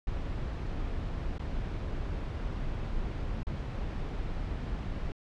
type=noise with dropouts; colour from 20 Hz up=brown; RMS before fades=-34 dBFS; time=0.07-5.12 s; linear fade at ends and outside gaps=2 ms; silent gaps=1.382-1.394 / 3.432-3.468 s; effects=low-pass 4000 Hz 12 dB/octave